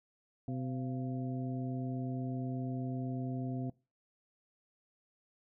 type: harmonic tone with a mistuned harmonic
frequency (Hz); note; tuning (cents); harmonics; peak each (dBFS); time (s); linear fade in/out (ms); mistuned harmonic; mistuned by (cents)
128.2; C3; -35; 1 / 2 / 3 / 4 / 5; -37 / -38 / -49 / -53 / -48; 0.48-3.7; 2; 5; +110
effects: noise-tail reverb RT60 0.3 s tail -22 dB re dry